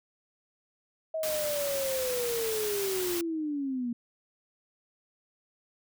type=linear sweep; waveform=sine; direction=down; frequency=644 to 233.1 Hz; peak=-29 dBFS; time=1.14-3.93 s; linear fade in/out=5 ms
type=noise; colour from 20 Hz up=white; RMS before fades=-35 dBFS; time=1.23-3.21 s; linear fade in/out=2 ms
effects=none